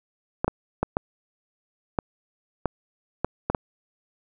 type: clicks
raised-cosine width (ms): 1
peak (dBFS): -8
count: 9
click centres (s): 0.445 / 0.48 / 0.83 / 0.969 / 1.988 / 2.657 / 3.246 / 3.5 / 3.548
effects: none